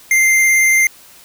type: tone with vibrato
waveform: square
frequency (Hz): 2093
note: C7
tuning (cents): 0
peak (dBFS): -10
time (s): 0.11-0.87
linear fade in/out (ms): 2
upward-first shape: sine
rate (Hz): 18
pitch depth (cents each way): 10
effects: white hiss -43 dBFS RMS until 1.24 s